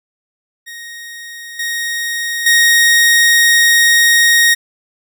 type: tone with level steps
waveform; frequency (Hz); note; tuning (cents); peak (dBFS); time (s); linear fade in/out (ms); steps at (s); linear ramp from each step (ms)
sawtooth; 1869; A#6; +4; -25 / -14 / -4; 0.66-4.55; 20; 1.59 / 2.46; 5
effects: none